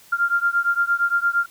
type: beating tone pair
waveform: sine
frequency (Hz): 1391 / 1399.7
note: F6 / F6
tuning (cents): -7 / +3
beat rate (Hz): 8.7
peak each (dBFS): -20 / -21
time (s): 0.12-1.46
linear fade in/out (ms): 10
effects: white hiss -50 dBFS RMS until 1.5 s